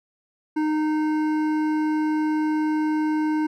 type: tone with hard clipping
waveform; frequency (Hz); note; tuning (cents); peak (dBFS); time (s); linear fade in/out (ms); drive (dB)
sine; 308.1; D#4; -17; -22; 0.56-3.47; 10; 11
effects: none